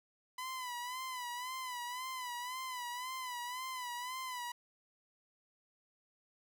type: tone with vibrato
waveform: sawtooth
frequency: 1002 Hz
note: B5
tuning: 25 cents sharp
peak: -36 dBFS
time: 0.38-4.52 s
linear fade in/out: 5 ms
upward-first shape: sine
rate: 1.9 Hz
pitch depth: 70 cents each way
effects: none

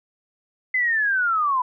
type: linear sweep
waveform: sine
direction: down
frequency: 2048 to 980 Hz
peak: -18 dBFS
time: 0.74-1.62 s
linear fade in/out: 5 ms
effects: none

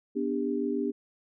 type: chord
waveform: sine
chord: G major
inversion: first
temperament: equal with one note detuned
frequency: 246.9 / 293.7 / 399.5 Hz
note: B3 / D4 / G4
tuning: 0 / 0 / +33 cents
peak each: -31 dBFS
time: 0.15-0.92 s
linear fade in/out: 20 ms
effects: none

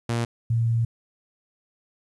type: tone pair in turn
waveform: sawtooth / sine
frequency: 117.3 / 115.42 Hz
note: A#2 / A#2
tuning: +11 / -17 cents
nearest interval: unison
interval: 28 cents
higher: first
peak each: -19 dBFS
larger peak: neither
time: 0.09-0.25 / 0.5-0.85 s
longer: second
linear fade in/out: 5 ms
effects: resampled to 24000 Hz + 10-bit

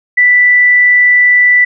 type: tone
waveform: sine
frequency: 1975.5 Hz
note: B6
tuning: in tune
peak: -4 dBFS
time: 0.17-1.65 s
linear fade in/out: 10 ms
effects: none

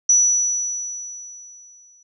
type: tone with exponential decay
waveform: sine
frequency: 5910 Hz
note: F#8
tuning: 3 cents flat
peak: -10 dBFS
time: 0.09-2.03 s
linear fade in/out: 5 ms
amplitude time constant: 420 ms
effects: none

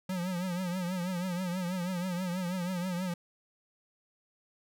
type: tone with vibrato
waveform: square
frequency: 180.5 Hz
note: F#3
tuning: 43 cents flat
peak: -32 dBFS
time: 0.09-3.14 s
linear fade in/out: 5 ms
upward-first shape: triangle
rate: 6.2 Hz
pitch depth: 100 cents each way
effects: none

